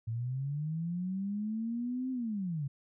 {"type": "linear two-way sweep", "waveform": "sine", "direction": "up then down", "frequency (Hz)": [110, 261.6, 132.6], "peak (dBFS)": -32, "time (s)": [0.07, 2.68], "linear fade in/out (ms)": 10, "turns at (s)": 2.11, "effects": []}